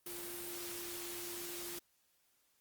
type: tone in noise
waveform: sine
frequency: 348.1 Hz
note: F4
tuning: 6 cents flat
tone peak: -48 dBFS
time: 0.06-1.79 s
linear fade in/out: 5 ms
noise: white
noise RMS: -45 dBFS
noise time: 0.06-1.79 s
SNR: -6 dB
effects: white hiss -75 dBFS RMS until 2.6 s + Opus 32 kbps